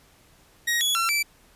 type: tone with pitch steps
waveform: sawtooth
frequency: 1886 / 3381 / 1354 / 2326 Hz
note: A#6 / G#7 / E6 / D7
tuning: +20 / +30 / +46 / -17 cents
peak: -18 dBFS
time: 0.67-1.23 s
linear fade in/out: 10 ms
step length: 140 ms
effects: pink hiss -57 dBFS RMS until 1.55 s + resampled to 32000 Hz